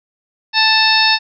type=harmonic tone with a mistuned harmonic; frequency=880 Hz; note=A5; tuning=in tune; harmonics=1 / 2 / 3 / 4 / 5 / 6; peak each=-17 / -17 / -17 / -17 / -17 / -17 dBFS; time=0.53-1.19 s; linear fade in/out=50 ms; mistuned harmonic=4; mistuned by=+86 cents; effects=none